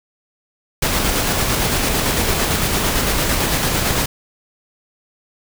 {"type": "noise with tremolo", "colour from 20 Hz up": "pink", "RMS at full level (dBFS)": -17, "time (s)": [0.82, 4.06], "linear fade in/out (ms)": 5, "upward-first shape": "square", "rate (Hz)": 8.9, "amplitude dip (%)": 25, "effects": []}